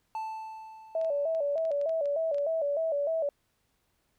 triangle tone with exponential decay, 880 Hz, A5, in tune, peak -29 dBFS, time 0.15-1.86 s, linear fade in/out 1 ms, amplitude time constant 370 ms
sine tone with vibrato, 610 Hz, D#5, 34 cents flat, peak -26 dBFS, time 0.95-3.29 s, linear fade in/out 2 ms, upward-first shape square, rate 3.3 Hz, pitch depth 110 cents each way
clicks, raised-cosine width 0.2 ms, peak -34 dBFS, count 11, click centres 1.014 / 1.047 / 1.349 / 1.58 / 1.652 / 1.716 / 1.814 / 1.894 / 2.057 / 2.345 / 2.383 s
effects pink hiss -74 dBFS RMS until 4.18 s

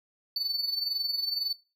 triangle tone with amplitude modulation, 4498 Hz, C#8, 24 cents sharp, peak -24 dBFS, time 0.36-1.53 s, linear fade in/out 2 ms, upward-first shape sine, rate 21.9 Hz, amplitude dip 65%, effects noise-tail reverb RT60 0.3 s tail -20 dB re dry

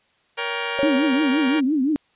10% pulse chord, G diminished, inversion first, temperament just, 470.4 / 564.5 / 784 Hz, Bb4 / Db5 / G5, +16 / +31 / 0 cents, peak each -18 / -22 / -23 dBFS, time 0.37-1.61 s, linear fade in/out 20 ms
sine tone with exponential decay, 554.4 Hz, C#5, in tune, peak -17 dBFS, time 0.79-1.71 s, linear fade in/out 0 ms, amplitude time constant 200 ms
sine tone with vibrato, 283.3 Hz, C#4, 38 cents sharp, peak -17 dBFS, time 0.83-1.96 s, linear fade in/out 0 ms, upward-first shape triangle, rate 5.8 Hz, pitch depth 230 cents each way
effects white hiss -62 dBFS RMS until 2.15 s + resampled to 8000 Hz

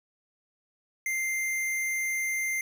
square tone, 2093 Hz, C7, in tune, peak -28 dBFS, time 1.06-2.61 s, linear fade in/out 2 ms, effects 11-bit

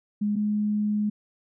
sine tone pair in turn, 207.7 / 209.6 Hz, G#3 / G#3, 0 / +16 cents, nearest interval unison, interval 16 cents, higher second, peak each -22 / -22 dBFS, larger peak neither, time 0.21-0.36 / 0.36-1.1 s, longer second, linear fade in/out 10 ms, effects none

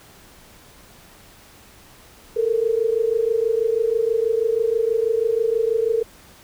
sine tone pair together, 440 / 466.2 Hz, A4 / A#4, 0 / 0 cents, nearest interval minor second, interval 100 cents, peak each -20 dBFS, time 2.36-6.03 s, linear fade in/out 10 ms, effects pink hiss -48 dBFS RMS until 6.43 s

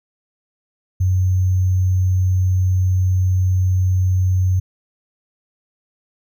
sine tone with sample-and-hold, 92.5 Hz, F#2, in tune, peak -13 dBFS, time 1-4.6 s, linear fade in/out 10 ms, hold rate 6300 Hz, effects none

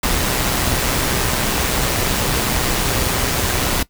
pink noise with amplitude modulation, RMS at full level -17 dBFS, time 0.03-3.83 s, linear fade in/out 5 ms, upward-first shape sine, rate 126 Hz, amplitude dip 35%, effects noise-tail reverb RT60 0.1 s tail -18 dB re dry

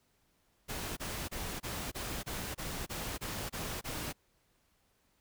pink noise bursts, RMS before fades -39 dBFS, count 11, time 0.68-4.13 s, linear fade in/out 20 ms, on 290 ms, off 26 ms, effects pink hiss -73 dBFS RMS until 5.2 s

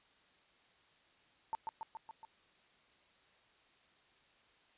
sine tone with echo, 892 Hz, A5, 23 cents sharp, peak -34 dBFS, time 1.53-1.55 s, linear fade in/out 0 ms, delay 140 ms, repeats 5, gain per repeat -3 dB, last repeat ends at 2.25 s, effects white hiss -68 dBFS RMS until 4.77 s + resampled to 8000 Hz

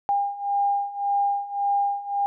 sine beating tone pair, 804 / 805.8 Hz, G5 / G5, +44 / +48 cents, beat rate 1.8 Hz, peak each -26 / -23 dBFS, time 0.09-2.26 s, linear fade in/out 0 ms, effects none

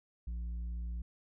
sine tone with tanh clipping, 58.27 Hz, A#1, in tune, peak -37 dBFS, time 0.27-1.02 s, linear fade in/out 5 ms, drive 5 dB, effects none

